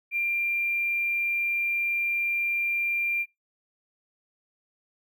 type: tone with hard clipping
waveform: triangle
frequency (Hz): 2381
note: D7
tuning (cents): +23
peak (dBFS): -24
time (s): 0.11-3.26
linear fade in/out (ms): 50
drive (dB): 3
effects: noise-tail reverb RT60 0.2 s tail -25 dB re dry